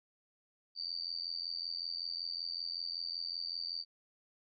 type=tone with amplitude modulation; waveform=sine; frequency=4611 Hz; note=D8; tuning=33 cents flat; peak=-33 dBFS; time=0.75-3.85 s; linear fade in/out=50 ms; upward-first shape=sine; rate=85.3 Hz; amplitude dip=90%; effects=none